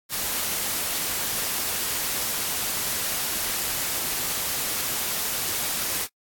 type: noise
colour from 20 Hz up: white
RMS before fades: -27 dBFS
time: 0.09-6.08 s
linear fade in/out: 50 ms
effects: noise-tail reverb RT60 0.1 s tail -26 dB re dry + AAC 64 kbps